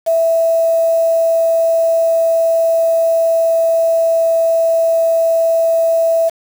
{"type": "tone with quantisation", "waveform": "sine", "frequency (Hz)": 659.3, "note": "E5", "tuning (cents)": 0, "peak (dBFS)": -10, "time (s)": [0.06, 6.3], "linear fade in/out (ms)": 20, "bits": 5, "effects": []}